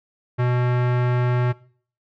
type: tone with low-pass filter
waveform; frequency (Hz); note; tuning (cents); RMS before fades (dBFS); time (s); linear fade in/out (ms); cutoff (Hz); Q
square; 123.47; B2; 0; -20; 0.38-1.53; 20; 1800; 1.1
effects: noise-tail reverb RT60 0.5 s tail -21 dB re dry